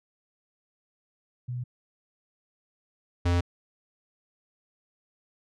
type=tone pair in turn; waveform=sine / square; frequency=123.47 / 87.31 Hz; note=B2 / F2; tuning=0 / 0 cents; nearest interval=tritone; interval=600 cents; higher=first; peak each=-30 / -22 dBFS; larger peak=second; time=1.48-1.64 / 3.25-3.41 s; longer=neither; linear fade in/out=10 ms; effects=low-pass 6000 Hz 12 dB/octave